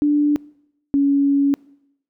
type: tone pair in turn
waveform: sine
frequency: 293.7 / 280.4 Hz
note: D4 / C#4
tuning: 0 / +20 cents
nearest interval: minor second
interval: 80 cents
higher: first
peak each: -13 dBFS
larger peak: neither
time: 0.02-0.36 / 0.94-1.54 s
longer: second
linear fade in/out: 0 ms
effects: noise-tail reverb RT60 0.8 s tail -24 dB re dry